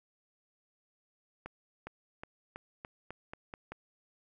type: accelerating click train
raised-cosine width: 0.5 ms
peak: -27 dBFS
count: 9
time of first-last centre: 1.46-3.72 s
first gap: 410 ms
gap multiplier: 0.89
effects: none